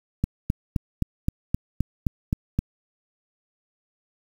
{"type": "click train", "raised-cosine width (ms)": 5, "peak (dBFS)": -9, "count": 10, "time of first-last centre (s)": [0.24, 2.59], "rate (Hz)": 3.83, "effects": ["7-bit"]}